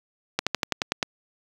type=slowing click train; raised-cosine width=0.2 ms; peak=-5 dBFS; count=8; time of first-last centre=0.39-1.028 s; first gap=76 ms; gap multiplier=1.06; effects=high-pass 100 Hz 12 dB/octave + 7-bit